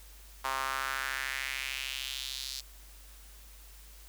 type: tone with high-pass filter sweep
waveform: sawtooth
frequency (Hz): 133.3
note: C3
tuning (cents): +33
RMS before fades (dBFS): -36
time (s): 0.44-2.61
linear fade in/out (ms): 10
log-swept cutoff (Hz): 1000 to 4600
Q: 2.7
effects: added 50 Hz sine -51 dBFS peak until 4.08 s + white hiss -56 dBFS RMS until 4.08 s